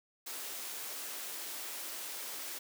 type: high-pass noise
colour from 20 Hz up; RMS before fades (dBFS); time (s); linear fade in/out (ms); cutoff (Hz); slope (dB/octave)
white; -42; 0.26-2.59; 10; 270; 24
effects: none